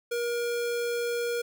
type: tone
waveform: square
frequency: 475.2 Hz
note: A#4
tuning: 33 cents sharp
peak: -28 dBFS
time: 0.11-1.42 s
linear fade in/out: 10 ms
effects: none

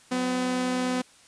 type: tone pair together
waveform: sawtooth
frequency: 182.78 / 252.7 Hz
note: F#3 / B3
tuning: -21 / +40 cents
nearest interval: tritone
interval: 561 cents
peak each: -32 / -21 dBFS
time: 0.11-1.02 s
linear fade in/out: 10 ms
effects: white hiss -55 dBFS RMS until 1.27 s + resampled to 22050 Hz

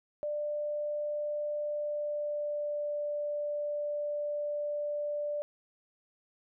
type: tone with pitch glide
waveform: sine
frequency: 593 to 588.6 Hz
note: D5 to D5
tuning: +17 to +4 cents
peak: -31 dBFS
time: 0.23-5.42 s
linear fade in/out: 0 ms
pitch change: -13 cents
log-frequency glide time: 1.6-2.91 s
effects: none

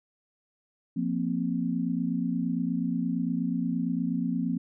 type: chord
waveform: sine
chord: F suspended fourth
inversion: none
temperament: equal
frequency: 174.61 / 233.1 / 261.6 Hz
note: F3 / Bb3 / C4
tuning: 0 / 0 / 0 cents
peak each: -30 dBFS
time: 0.96-4.58 s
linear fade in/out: 10 ms
effects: none

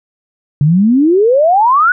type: exponential sweep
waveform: sine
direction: up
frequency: 138.59 to 1500 Hz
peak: -6 dBFS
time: 0.61-1.92 s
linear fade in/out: 2 ms
effects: none

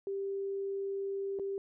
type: tone with dropouts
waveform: sine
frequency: 393.5 Hz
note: G4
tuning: 7 cents sharp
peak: -33 dBFS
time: 0.07-1.58 s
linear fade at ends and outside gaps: 1 ms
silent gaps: 1.389-1.396 s
effects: none

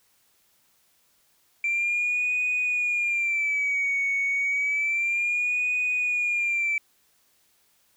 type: tone with vibrato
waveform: sine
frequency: 2349 Hz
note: D7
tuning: in tune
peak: -21 dBFS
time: 1.64-6.78 s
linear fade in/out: 2 ms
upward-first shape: sine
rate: 0.3 Hz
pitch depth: 94 cents each way
effects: tanh soft clip ceiling -19 dBFS + white hiss -65 dBFS RMS until 7.96 s

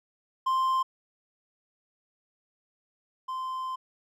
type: tone pair in turn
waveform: triangle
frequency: 1047 / 1038 Hz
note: C6 / C6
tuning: +1 / -14 cents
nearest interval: unison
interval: 15 cents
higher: first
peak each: -21 / -29 dBFS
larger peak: first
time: 0.46-0.83 / 3.28-3.76 s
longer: second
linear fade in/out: 10 ms
effects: none

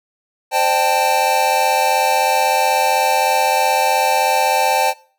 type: chord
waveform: square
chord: A half-diminished seventh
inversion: first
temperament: equal with one note detuned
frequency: 523.3 / 606.3 / 784 / 880 Hz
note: C5 / Eb5 / G5 / A5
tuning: 0 / -45 / 0 / 0 cents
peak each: -23 / -24 / -18 / -18 dBFS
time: 0.51-4.94 s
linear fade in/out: 50 ms
effects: noise-tail reverb RT60 0.4 s tail -20 dB re dry

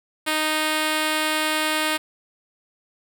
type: tone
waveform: 5% pulse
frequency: 310 Hz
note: D#4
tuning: 6 cents flat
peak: -9 dBFS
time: 0.26-1.98 s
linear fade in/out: 20 ms
effects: 8-bit

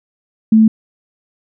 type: tone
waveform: sine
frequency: 220 Hz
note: A3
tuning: in tune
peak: -5 dBFS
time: 0.52-0.68 s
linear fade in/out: 5 ms
effects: none

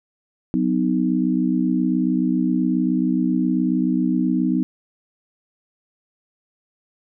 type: chord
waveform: sine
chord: B major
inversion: second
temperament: equal with one note detuned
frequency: 185 / 252.3 / 311.1 Hz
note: F#3 / B3 / D#4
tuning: 0 / +37 / 0 cents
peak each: -22 / -20 / -22 dBFS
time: 0.54-4.63 s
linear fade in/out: 0 ms
effects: none

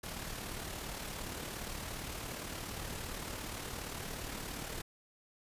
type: noise with amplitude modulation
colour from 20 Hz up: pink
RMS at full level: -40 dBFS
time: 0.03-4.82 s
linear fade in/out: 10 ms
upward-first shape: sine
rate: 37.3 Hz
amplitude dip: 45%
effects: resampled to 32000 Hz

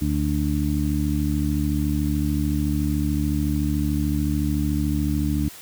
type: harmonic tone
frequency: 73.7 Hz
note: D2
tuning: 7 cents sharp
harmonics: 1 / 2 / 3 / 4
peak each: -24 / -26 / -27 / -25 dBFS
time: 0.01-5.49 s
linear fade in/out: 10 ms
effects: white hiss -42 dBFS RMS until 5.61 s

